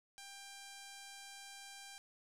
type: tone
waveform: 5% pulse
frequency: 793 Hz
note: G5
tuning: 20 cents sharp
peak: -39 dBFS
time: 0.18-1.98 s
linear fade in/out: 0 ms
effects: low-pass 12000 Hz 12 dB/octave + 11-bit